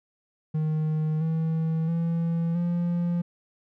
triangle tone with pitch steps, 155.56 / 161.23 / 167.11 / 173.2 Hz, D#3 / E3 / E3 / F3, 0 / -38 / +24 / -14 cents, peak -21 dBFS, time 0.54-3.22 s, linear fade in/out 10 ms, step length 670 ms, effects none

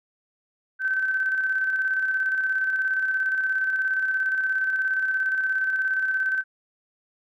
sine tone with tremolo, 1539 Hz, G6, 32 cents flat, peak -20 dBFS, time 0.79-6.44 s, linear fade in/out 50 ms, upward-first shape square, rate 17 Hz, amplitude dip 35%, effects none

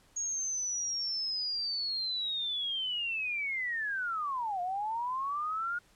sine linear two-way sweep, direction down then up, 6640 to 698.5 to 1440 Hz, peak -31 dBFS, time 0.16-5.79 s, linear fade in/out 10 ms, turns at 4.61 s, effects pink hiss -64 dBFS RMS until 5.95 s + low-pass 11000 Hz 12 dB/octave

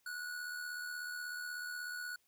square tone with amplitude modulation, 1466 Hz, F#6, 16 cents flat, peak -39 dBFS, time 0.06-2.16 s, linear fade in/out 5 ms, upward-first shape sine, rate 76.4 Hz, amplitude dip 45%, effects white hiss -75 dBFS RMS until 2.27 s

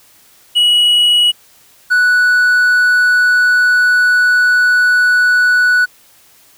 triangle tone pair in turn, 2918 / 1478.5 Hz, F#7 / F#6, -25 / -2 cents, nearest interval octave, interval 1177 cents, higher first, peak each -6 dBFS, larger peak neither, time 0.55-1.32 / 1.9-5.86 s, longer second, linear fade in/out 20 ms, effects white hiss -47 dBFS RMS until 6.57 s

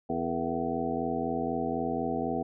harmonic tone with a mistuned harmonic, 84 Hz, E2, 33 cents sharp, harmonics 1 / 2 / 3 / 4 / 5 / 6 / 8 / 9, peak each -45 / -39 / -33 / -37 / -36 / -37 / -36 / -35 dBFS, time 0.09-2.43 s, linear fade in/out 10 ms, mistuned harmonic 6, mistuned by -76 cents, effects none

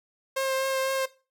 sawtooth tone with vibrato, 532 Hz, C5, 29 cents sharp, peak -21 dBFS, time 0.36-1.06 s, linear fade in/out 10 ms, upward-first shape triangle, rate 4 Hz, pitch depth 16 cents each way, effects noise-tail reverb RT60 0.3 s tail -17 dB re dry

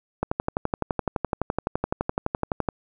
click train, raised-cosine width 1 ms, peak -9 dBFS, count 30, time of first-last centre 0.23-2.688 s, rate 11.8 Hz, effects none

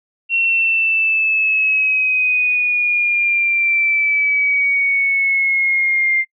sine exponential sweep, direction down, 2732 to 2100 Hz, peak -13 dBFS, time 0.29-6.25 s, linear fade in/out 50 ms, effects noise-tail reverb RT60 0.1 s tail -25 dB re dry

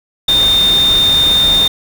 sine tone in noise, 3635 Hz, A#7, 44 cents flat, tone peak -8 dBFS, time 0.28-1.68 s, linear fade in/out 5 ms, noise pink, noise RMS -21 dBFS, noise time 0.28-1.68 s, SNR +10 dB, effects none

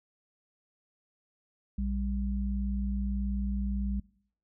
sine tone pair together, 59.19 / 199.1 Hz, A#1 / G3, +27 / +27 cents, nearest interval octave + major sixth, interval 2100 cents, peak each -30 / -33 dBFS, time 1.78-4 s, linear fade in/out 5 ms, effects noise-tail reverb RT60 0.6 s tail -22 dB re dry

